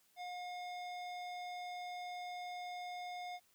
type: tone with low-pass filter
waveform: square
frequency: 717 Hz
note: F5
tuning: 45 cents sharp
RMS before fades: -45 dBFS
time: 0.16-3.4 s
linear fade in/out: 50 ms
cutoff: 4500 Hz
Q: 1.1
effects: white hiss -72 dBFS RMS until 3.54 s